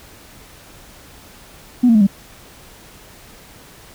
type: tone with pitch steps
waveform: sine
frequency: 246.9 / 229 / 212.5 / 197.1 Hz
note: B3 / A#3 / G#3 / G3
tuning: 0 / -31 / +40 / +10 cents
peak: -7 dBFS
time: 1.83-2.07 s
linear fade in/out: 10 ms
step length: 60 ms
effects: tanh soft clip ceiling -4 dBFS + pink hiss -43 dBFS RMS until 3.94 s